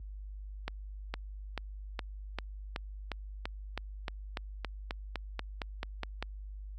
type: accelerating click train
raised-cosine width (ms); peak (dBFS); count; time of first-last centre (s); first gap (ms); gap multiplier
0.3; -19; 19; 0.68-6.226; 460; 0.95
effects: added 50 Hz sine -36 dBFS peak until 6.78 s + high-pass 60 Hz 12 dB/octave